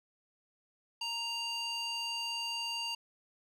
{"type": "tone with band-pass filter", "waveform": "square", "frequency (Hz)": 932.3, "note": "A#5", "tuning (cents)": 0, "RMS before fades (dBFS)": -37, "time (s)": [1.01, 2.95], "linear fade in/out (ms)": 5, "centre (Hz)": 3800, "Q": 2.8, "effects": []}